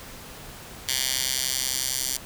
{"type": "tone with high-pass filter sweep", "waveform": "10% pulse", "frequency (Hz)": 130.81, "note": "C3", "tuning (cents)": 0, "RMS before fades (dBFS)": -27, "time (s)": [0.88, 2.17], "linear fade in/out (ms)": 5, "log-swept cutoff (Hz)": [3600, 5700], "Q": 1, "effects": ["pink hiss -42 dBFS RMS until 2.25 s"]}